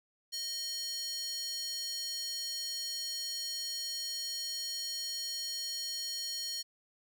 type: tone with high-pass filter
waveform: square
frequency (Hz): 622.3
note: D#5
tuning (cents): 0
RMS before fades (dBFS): -38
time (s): 0.32-6.63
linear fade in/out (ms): 20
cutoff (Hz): 4600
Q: 3.9
effects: none